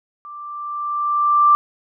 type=tone with level ramp; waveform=sine; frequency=1178 Hz; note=D6; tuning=5 cents sharp; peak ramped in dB=-33 to -8 dBFS; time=0.25-1.55 s; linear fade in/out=0 ms; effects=none